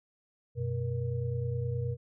sine tone cluster, 93.9 / 123.6 / 474.8 Hz, F#2 / B2 / A#4, +26 / +2 / +32 cents, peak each -36 / -31 / -38 dBFS, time 0.55-1.97 s, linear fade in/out 50 ms, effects none

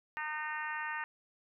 harmonic tone, 305.5 Hz, D#4, 32 cents flat, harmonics 3 / 4 / 5 / 6 / 7 / 8 / 9, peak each -41 / -44 / -43 / -39 / -50 / -50 / -50 dBFS, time 0.17-1.04 s, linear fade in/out 0 ms, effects none

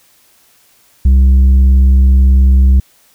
sine tone with tanh clipping, 65.6 Hz, C2, 5 cents sharp, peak -5 dBFS, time 1.05-2.8 s, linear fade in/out 5 ms, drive 5 dB, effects white hiss -50 dBFS RMS until 3.14 s

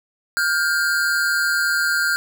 square tone pair together, 1417 / 1577.3 Hz, F6 / G6, +25 / +10 cents, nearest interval major second, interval 185 cents, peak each -21 dBFS, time 0.37-2.16 s, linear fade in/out 0 ms, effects none

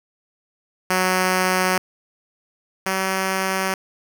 5% pulse tone pair in turn, 185 / 190.31 Hz, F#3 / F#3, 0 / +49 cents, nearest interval unison, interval 49 cents, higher second, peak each -6 / -9 dBFS, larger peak first, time 0.9-1.78 / 2.86-3.74 s, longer neither, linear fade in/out 2 ms, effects none

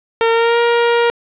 sawtooth tone with pitch glide, 456.8 to 471.5 Hz, A#4 to A#4, -35 to +20 cents, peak -7 dBFS, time 0.21-1.1 s, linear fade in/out 0 ms, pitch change +55 cents, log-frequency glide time 0.31-0.59 s, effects resampled to 8000 Hz + 8-bit

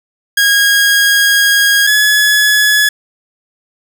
sawtooth tone pair in turn, 1637 / 1698.5 Hz, G#6 / G#6, -25 / +38 cents, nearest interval minor second, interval 63 cents, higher second, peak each -4 dBFS, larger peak neither, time 0.37-1.87 / 1.87-2.89 s, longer first, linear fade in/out 5 ms, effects none

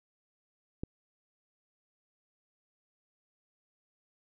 click, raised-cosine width 3 ms, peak -22 dBFS, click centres 0.835 s, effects none

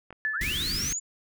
clicks, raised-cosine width 0.5 ms, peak -29 dBFS, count 2, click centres 0.106 / 0.127 s
sine tone with exponential decay, 1738 Hz, A6, 22 cents flat, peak -23 dBFS, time 0.25-0.76 s, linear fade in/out 0 ms, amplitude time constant 110 ms
sine linear sweep, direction up, 1174.7 to 7160 Hz, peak -28 dBFS, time 0.33-1 s, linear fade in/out 20 ms
pink band-stop noise, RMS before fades -33 dBFS, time 0.41-0.93 s, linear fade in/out 2 ms, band 330 to 1500 Hz, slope 24 dB/octave
effects none

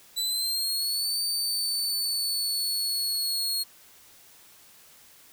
sawtooth exponential two-way sweep, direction up then down, 3964 to 4595 to 4296 Hz, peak -23 dBFS, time 0.16-3.64 s, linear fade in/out 20 ms, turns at 1.22 s, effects white hiss -54 dBFS RMS until 5.32 s

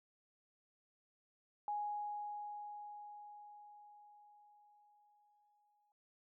sine tone with exponential decay, 830.6 Hz, G#5, in tune, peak -36 dBFS, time 1.68-5.92 s, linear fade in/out 1 ms, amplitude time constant 920 ms, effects none

